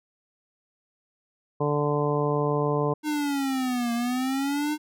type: harmonic tone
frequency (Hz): 146.83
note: D3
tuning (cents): 0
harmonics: 1 / 2 / 3 / 4 / 5 / 6 / 7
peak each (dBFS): -27 / -31 / -26 / -31 / -35 / -35 / -31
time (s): 1.6-2.94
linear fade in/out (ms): 10
type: linear two-way sweep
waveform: square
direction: down then up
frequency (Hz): 305.8 to 233.1 to 305.8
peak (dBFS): -25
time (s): 3.03-4.78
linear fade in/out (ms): 50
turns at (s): 3.93
effects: none